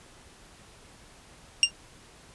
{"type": "tone with exponential decay", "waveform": "25% pulse", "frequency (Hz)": 2794, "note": "F7", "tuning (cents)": 0, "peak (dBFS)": -8, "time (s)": [1.63, 1.71], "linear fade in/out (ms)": 1, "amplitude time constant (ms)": 16, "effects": ["pink hiss -53 dBFS RMS until 2.34 s", "resampled to 24000 Hz"]}